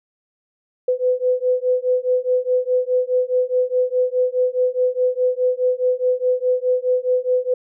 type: beating tone pair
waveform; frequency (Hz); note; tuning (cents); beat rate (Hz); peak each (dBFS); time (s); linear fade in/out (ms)
sine; 501 / 505.8; B4 / B4; +25 / +41; 4.8; -19 / -19; 0.88-7.54; 5
effects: none